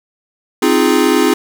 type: chord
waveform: square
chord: F minor seventh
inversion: second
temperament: equal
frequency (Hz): 261.6 / 311.1 / 349.2 / 415.3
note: C4 / Eb4 / F4 / Ab4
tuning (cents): 0 / 0 / 0 / 0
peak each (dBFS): -16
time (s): 0.62-1.34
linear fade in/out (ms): 5
effects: none